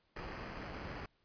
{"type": "noise with sample-and-hold", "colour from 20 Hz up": "pink", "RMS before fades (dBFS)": -45, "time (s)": [0.16, 1.06], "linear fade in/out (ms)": 5, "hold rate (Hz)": 3675, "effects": ["pink hiss -75 dBFS RMS until 1.24 s", "resampled to 11025 Hz"]}